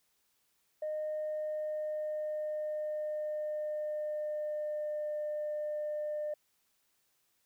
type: tone with pitch glide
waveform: sine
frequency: 614 to 601.4 Hz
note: D#5 to D5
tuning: -23 to +41 cents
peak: -32 dBFS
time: 0.82-6.34 s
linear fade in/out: 5 ms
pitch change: -36 cents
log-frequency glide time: 1.08-5.18 s
effects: tanh soft clip ceiling -30 dBFS + white hiss -75 dBFS RMS until 7.45 s